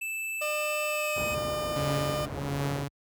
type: tone with pitch glide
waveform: square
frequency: 2637 to 2530 Hz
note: E7 to D#7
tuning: 0 to +28 cents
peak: -32 dBFS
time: 0.01-1.35 s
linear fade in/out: 10 ms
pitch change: -72 cents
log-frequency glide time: 0.87-1.21 s
type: tone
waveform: 30% pulse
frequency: 603 Hz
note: D5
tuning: 46 cents sharp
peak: -27 dBFS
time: 0.41-2.26 s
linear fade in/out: 10 ms
type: low-pass noise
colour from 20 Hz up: pink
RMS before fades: -36 dBFS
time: 1.16-2.84 s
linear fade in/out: 5 ms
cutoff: 1000 Hz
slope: 12 dB/octave
type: tone with tremolo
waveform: sawtooth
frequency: 140.7 Hz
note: C#3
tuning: 26 cents sharp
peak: -23 dBFS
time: 1.76-2.88 s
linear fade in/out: 2 ms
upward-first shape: triangle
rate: 1.4 Hz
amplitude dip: 80%
effects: high-pass 60 Hz 12 dB/octave